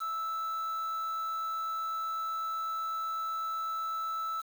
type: tone with quantisation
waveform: triangle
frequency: 1316 Hz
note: E6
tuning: 3 cents flat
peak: -30 dBFS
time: 0-4.42 s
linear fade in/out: 20 ms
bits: 8
effects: none